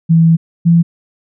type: tone pair in turn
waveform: sine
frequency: 164.4 / 168.83 Hz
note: E3 / E3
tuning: -4 / +42 cents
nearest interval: unison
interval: 46 cents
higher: second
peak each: -5 dBFS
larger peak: neither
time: 0.09-0.37 / 0.65-0.83 s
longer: first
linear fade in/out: 20 ms
effects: none